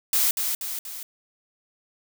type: noise with echo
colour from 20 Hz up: blue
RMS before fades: -21 dBFS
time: 0.13-0.31 s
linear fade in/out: 2 ms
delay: 240 ms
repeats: 3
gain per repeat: -5 dB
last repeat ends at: 1.03 s
effects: none